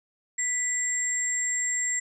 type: tone pair together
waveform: sine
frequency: 1975.5 / 7453 Hz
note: B6 / A#8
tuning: 0 / -1 cents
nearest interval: octave + major seventh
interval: 2299 cents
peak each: -30 / -26 dBFS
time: 0.38-2 s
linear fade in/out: 10 ms
effects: none